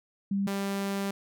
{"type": "tone pair in turn", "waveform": ["sine", "sawtooth"], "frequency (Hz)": [197.7, 197.7], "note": ["G3", "G3"], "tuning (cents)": [15, 15], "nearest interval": "unison", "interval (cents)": 0, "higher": "neither", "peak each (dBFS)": -25, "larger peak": "neither", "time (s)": [[0.31, 0.47], [0.47, 1.11]], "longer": "second", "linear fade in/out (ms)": 5, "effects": []}